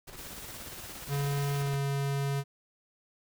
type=noise with tremolo; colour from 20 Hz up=pink; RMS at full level=-45 dBFS; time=0.07-1.77 s; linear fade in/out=10 ms; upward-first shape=square; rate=17 Hz; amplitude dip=50%
type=noise; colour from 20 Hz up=white; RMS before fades=-46 dBFS; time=0.16-1.63 s; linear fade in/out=20 ms
type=tone with pitch glide; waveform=square; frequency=141.4 to 139.53 Hz; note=C#3 to C#3; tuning=+35 to +12 cents; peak=-29 dBFS; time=1.08-2.44 s; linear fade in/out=50 ms; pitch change=-23 cents; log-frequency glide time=1.55-1.73 s
effects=none